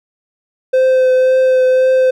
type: tone with vibrato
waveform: triangle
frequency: 516 Hz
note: C5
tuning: 24 cents flat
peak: -6 dBFS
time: 0.73-2.11 s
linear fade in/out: 10 ms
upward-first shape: triangle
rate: 1.9 Hz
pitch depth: 15 cents each way
effects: none